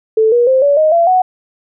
sine tone with pitch steps, 440 / 479.8 / 523.3 / 570.6 / 622.3 / 678.6 / 740 Hz, A4 / A#4 / C5 / C#5 / D#5 / F5 / F#5, 0 / +50 / 0 / +50 / 0 / -50 / 0 cents, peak -7 dBFS, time 0.17-1.22 s, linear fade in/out 5 ms, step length 150 ms, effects none

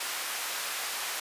pink high-pass noise, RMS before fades -34 dBFS, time 0-1.2 s, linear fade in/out 5 ms, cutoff 1000 Hz, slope 12 dB/octave, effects resampled to 32000 Hz

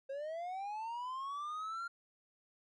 triangle linear sweep, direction up, 532 to 1399 Hz, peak -37 dBFS, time 0.09-1.88 s, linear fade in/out 10 ms, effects resampled to 22050 Hz

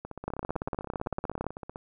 two click trains, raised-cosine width 1 ms, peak -24 / -16 dBFS, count 28 / 22, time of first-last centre 0.05-1.759 / 0.28-1.466 s, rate 15.8 / 17.7 Hz, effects none

